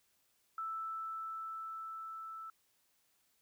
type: tone with level ramp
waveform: sine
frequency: 1320 Hz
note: E6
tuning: 2 cents sharp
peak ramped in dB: -37 to -44 dBFS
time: 0.58-2.5 s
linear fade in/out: 2 ms
effects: white hiss -75 dBFS RMS until 3.41 s